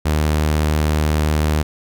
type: tone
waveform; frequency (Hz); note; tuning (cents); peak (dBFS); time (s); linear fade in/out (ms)
sawtooth; 76.4; D#2; -31; -11; 0.05-1.63; 10
effects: none